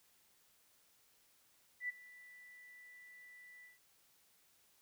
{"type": "tone with ADSR envelope", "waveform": "sine", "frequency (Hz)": 1975.5, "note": "B6", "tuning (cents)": 0, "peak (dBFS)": -35, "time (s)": [1.8, 3.79], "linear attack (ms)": 89, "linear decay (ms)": 19, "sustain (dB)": -20, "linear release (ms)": 150, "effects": ["white hiss -71 dBFS RMS until 4.81 s"]}